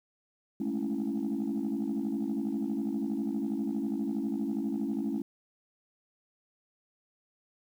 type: chord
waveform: sine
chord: A major seventh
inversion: third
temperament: equal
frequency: 207.7 / 220 / 277.2 / 329.6 Hz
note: G#3 / A3 / C#4 / E4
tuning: 0 / 0 / 0 / 0 cents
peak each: -35 / -33 / -32 / -35 dBFS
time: 0.6-5.22 s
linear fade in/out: 5 ms
effects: tanh soft clip ceiling -24 dBFS + 10-bit